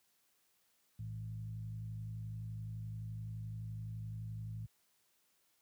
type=tone with frequency modulation; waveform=sine; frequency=110.4 Hz; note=A2; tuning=6 cents sharp; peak=-40 dBFS; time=0.99-4.66 s; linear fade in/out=5 ms; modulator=51.7 Hz; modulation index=0.67; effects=white hiss -75 dBFS RMS until 5.61 s + high-pass 60 Hz 12 dB/octave